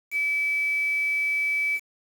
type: tone with quantisation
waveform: sine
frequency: 2300 Hz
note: D7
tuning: 37 cents flat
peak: -22 dBFS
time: 0.11-1.8 s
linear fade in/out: 50 ms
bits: 7
effects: none